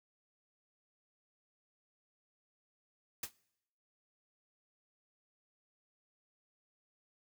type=noise with exponential decay; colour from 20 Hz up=white; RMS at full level=-34 dBFS; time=3.23-3.32 s; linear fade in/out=5 ms; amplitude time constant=19 ms; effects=noise-tail reverb RT60 0.8 s tail -23 dB re dry